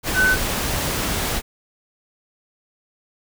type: tone in noise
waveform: sine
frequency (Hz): 1512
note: F#6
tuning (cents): +37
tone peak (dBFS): -14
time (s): 0.14-0.37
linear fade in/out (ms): 50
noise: pink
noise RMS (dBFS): -23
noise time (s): 0.03-1.42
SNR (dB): +6
effects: none